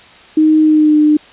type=tone with pitch glide; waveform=sine; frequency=311.1 to 301.9 Hz; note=D#4 to D4; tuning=0 to +48 cents; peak=-6 dBFS; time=0.37-1.17 s; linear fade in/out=5 ms; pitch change=-52 cents; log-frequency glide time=0.61-0.98 s; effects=white hiss -40 dBFS RMS until 1.32 s + resampled to 8000 Hz